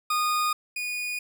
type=tone pair in turn; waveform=40% pulse; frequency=1230 / 2460 Hz; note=D#6 / D#7; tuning=-20 / -20 cents; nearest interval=octave; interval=1200 cents; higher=second; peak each=-22 / -28 dBFS; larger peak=first; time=0.1-0.53 / 0.76-1.19 s; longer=neither; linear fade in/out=5 ms; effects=none